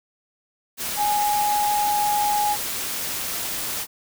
sine tone in noise, 830.6 Hz, G#5, in tune, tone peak -19 dBFS, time 0.96-2.57 s, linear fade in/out 50 ms, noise white, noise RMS -28 dBFS, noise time 0.77-3.87 s, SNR +6 dB, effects none

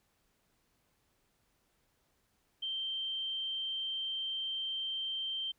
sine tone, 3136 Hz, G7, in tune, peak -34 dBFS, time 2.62-5.52 s, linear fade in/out 10 ms, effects pink hiss -75 dBFS RMS until 5.58 s

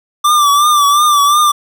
square tone with vibrato, 1174.7 Hz, D6, in tune, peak -8 dBFS, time 0.24-1.52 s, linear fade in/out 10 ms, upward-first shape triangle, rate 2.8 Hz, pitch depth 70 cents each way, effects none

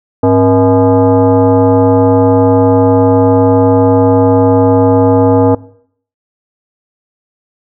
sine tone with frequency modulation, 104.1 Hz, G#2, 5 cents sharp, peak -5 dBFS, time 0.23-5.55 s, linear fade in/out 5 ms, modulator 372 Hz, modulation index 1.7, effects noise-tail reverb RT60 0.6 s tail -20 dB re dry

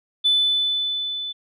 sine tone with level ramp, 3500 Hz, A7, 10 cents flat, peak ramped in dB -13 to -27 dBFS, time 0.24-1.33 s, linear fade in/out 20 ms, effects tanh soft clip ceiling -10 dBFS

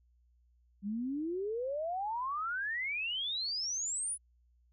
sine exponential sweep, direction up, 193.4 to 10170 Hz, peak -33 dBFS, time 0.82-4.18 s, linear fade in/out 50 ms, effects added 60 Hz sine -65 dBFS peak until 4.72 s

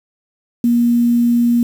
sine tone with quantisation, 237.6 Hz, A#3, 33 cents sharp, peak -10 dBFS, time 0.64-1.63 s, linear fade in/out 2 ms, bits 6, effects none

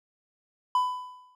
triangle tone with exponential decay, 1000 Hz, B5, 21 cents sharp, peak -17 dBFS, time 0.75-1.35 s, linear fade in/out 2 ms, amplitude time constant 130 ms, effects none

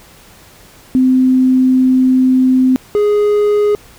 sine / triangle tone pair in turn, 257.9 / 415.6 Hz, C4 / G#4, -25 / +1 cents, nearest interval minor sixth, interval 826 cents, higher second, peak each -7 dBFS, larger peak neither, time 0.95-2.76 / 2.95-3.75 s, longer first, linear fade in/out 0 ms, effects pink hiss -42 dBFS RMS until 3.98 s

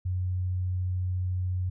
sine tone, 91.4 Hz, F#2, 21 cents flat, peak -26 dBFS, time 0.05-1.7 s, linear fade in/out 10 ms, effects none

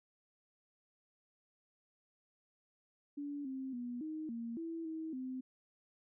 sine tone with pitch steps, 287.5 / 264.5 / 243.3 / 311.9 / 232.1 / 329.6 / 319.6 / 258 Hz, D4 / C4 / B3 / D#4 / A#3 / E4 / D#4 / C4, -37 / +19 / -26 / +4 / -7 / 0 / +47 / -24 cents, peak -39 dBFS, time 3.17-5.41 s, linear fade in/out 10 ms, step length 280 ms, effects none

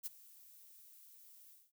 violet noise with ADSR envelope, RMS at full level -40 dBFS, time 0.03-1.72 s, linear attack 32 ms, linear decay 21 ms, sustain -20 dB, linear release 220 ms, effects none

